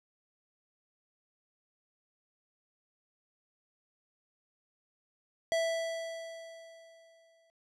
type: tone with exponential decay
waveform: square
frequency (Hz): 659.3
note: E5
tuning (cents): 0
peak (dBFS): -27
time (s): 5.52-7.5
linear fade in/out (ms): 0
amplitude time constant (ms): 430
effects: low-pass 8000 Hz 12 dB/octave